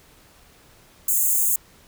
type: high-pass noise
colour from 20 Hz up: white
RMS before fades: -20 dBFS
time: 1.08-1.56 s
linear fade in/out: 5 ms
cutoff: 6600 Hz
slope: 96 dB/octave
effects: pink hiss -53 dBFS RMS until 1.87 s